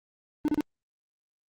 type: tone bursts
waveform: triangle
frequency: 299.4 Hz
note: D4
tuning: 33 cents sharp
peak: -20 dBFS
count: 3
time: 0.45-0.607 s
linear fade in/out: 0 ms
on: 31 ms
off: 32 ms
effects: Opus 24 kbps